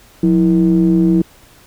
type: ring-modulated tone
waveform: triangle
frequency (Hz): 73.42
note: D2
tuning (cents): 0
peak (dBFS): -4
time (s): 0.23-1.22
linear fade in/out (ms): 5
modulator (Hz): 253
effects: pink hiss -46 dBFS RMS until 1.66 s